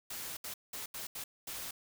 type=noise bursts at uneven times; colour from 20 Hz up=white; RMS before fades=-42 dBFS; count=6; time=0.1-0.37 / 0.44-0.54 / 0.73-0.86 / 0.94-1.07 / 1.15-1.24 / 1.47-1.71 s; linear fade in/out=5 ms; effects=none